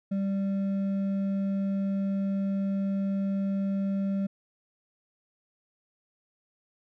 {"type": "tone with hard clipping", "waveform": "triangle", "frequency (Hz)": 196, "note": "G3", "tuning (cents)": 0, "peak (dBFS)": -27, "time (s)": [0.11, 4.27], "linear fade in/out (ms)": 10, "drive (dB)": 8, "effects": []}